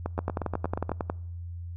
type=two click trains; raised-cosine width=1 ms; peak=-14 / -16 dBFS; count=11 / 8; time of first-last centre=0.19-1.099 / 0.06-0.894 s; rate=11 / 8.39 Hz; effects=noise-tail reverb RT60 0.8 s tail -26 dB re dry + added 86 Hz sine -35 dBFS peak until 1.76 s